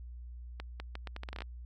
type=accelerating click train; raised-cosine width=0.3 ms; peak=-25 dBFS; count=12; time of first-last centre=0.6-1.421 s; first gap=200 ms; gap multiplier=0.77; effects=added 60 Hz sine -43 dBFS peak until 1.65 s